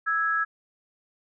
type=tone pair together; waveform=sine; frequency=1316.7 / 1661.2 Hz; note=E6 / G#6; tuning=-2 / 0 cents; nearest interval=major third; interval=402 cents; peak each=-25 dBFS; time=0.06-0.45 s; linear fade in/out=20 ms; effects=none

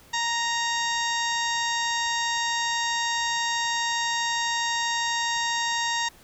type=harmonic tone; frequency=932.3 Hz; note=A#5; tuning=in tune; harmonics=1 / 2 / 3 / 4 / 5 / 6 / 7 / 8; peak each=-28 / -29 / -36 / -31 / -38 / -35 / -36 / -38 dBFS; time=0.13-6.09 s; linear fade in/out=10 ms; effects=pink hiss -53 dBFS RMS until 6.23 s

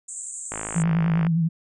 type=band-pass noise; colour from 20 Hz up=pink; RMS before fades=-35 dBFS; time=0.08-0.83 s; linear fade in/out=10 ms; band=7100 to 8500 Hz; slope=96 dB/octave
type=click train; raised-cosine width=0.5 ms; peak=-15 dBFS; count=41; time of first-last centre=0.52-1.268 s; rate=53.5 Hz
type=tone with vibrato; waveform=sine; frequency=165.5 Hz; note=E3; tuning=7 cents sharp; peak=-18 dBFS; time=0.75-1.49 s; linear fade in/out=20 ms; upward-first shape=sine; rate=9.8 Hz; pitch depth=57 cents each way
effects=none

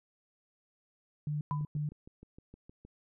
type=tone bursts; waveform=sine; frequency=149 Hz; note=D3; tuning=25 cents sharp; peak=-31 dBFS; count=3; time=1.27-1.89 s; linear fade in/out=2 ms; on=140 ms; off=100 ms
type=tone with exponential decay; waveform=sine; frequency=1000 Hz; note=B5; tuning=21 cents sharp; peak=-31 dBFS; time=1.51-1.67 s; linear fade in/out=0 ms; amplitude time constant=34 ms
type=click train; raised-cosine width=3 ms; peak=-38 dBFS; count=9; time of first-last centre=1.61-2.85 s; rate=6.45 Hz
effects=none

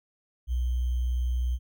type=tone with sample-and-hold; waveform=sine; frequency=61.6 Hz; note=B1; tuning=4 cents flat; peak=-24 dBFS; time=0.47-1.59 s; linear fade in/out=50 ms; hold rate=3150 Hz; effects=none

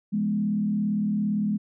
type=tone with frequency modulation; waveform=sine; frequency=207.7 Hz; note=G#3; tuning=in tune; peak=-22 dBFS; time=0.12-1.58 s; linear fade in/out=20 ms; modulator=37.6 Hz; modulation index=0.67; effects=none

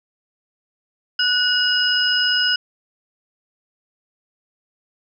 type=tone cluster; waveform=sine; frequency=1477 / 2895 / 5060 Hz; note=F#6 / F#7 / D#8; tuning=-3 / -38 / +28 cents; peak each=-20 dBFS; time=1.19-2.56 s; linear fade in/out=5 ms; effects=none

